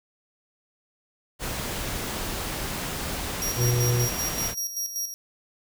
pink noise, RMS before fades -31 dBFS, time 1.39-4.55 s, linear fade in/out 50 ms
sawtooth tone with tremolo, 5660 Hz, F8, 22 cents sharp, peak -24 dBFS, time 3.42-5.14 s, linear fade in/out 0 ms, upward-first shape square, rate 5.2 Hz, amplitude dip 60%
harmonic tone, 121.2 Hz, B2, 32 cents flat, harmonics 1 / 3 / 4, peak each -21 / -31 / -33 dBFS, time 3.56-4.09 s, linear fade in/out 50 ms
effects none

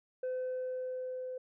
sine tone with level ramp, 510 Hz, C5, 44 cents flat, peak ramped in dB -30 to -37 dBFS, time 0.23-1.38 s, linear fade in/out 5 ms, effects tanh soft clip ceiling -32 dBFS

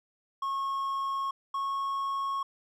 triangle tone pair in turn, 1091 / 1097.2 Hz, C#6 / C#6, -28 / -18 cents, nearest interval unison, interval 10 cents, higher second, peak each -27 dBFS, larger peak neither, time 0.42-1.31 / 1.54-2.43 s, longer neither, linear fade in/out 5 ms, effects none

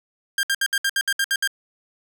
sawtooth tone bursts, 1600 Hz, G6, 35 cents sharp, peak -15 dBFS, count 10, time 0.38-1.475 s, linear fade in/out 2 ms, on 51 ms, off 65 ms, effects none

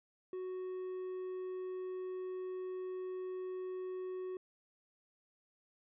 triangle tone, 370 Hz, F#4, in tune, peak -37 dBFS, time 0.33-4.37 s, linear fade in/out 2 ms, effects resampled to 8000 Hz

